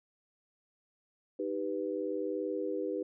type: chord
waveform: sine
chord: Eb augmented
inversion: none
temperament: equal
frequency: 311.1 / 392 / 493.9 Hz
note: Eb4 / G4 / B4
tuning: 0 / 0 / 0 cents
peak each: -37 / -36 / -36 dBFS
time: 1.39-3.03 s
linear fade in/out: 5 ms
effects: none